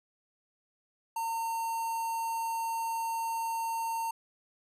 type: tone with notch filter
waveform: square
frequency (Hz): 911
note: A#5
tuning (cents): -40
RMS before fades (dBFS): -33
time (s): 1.16-4.11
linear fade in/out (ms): 5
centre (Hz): 3600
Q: 0.72
effects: resampled to 32000 Hz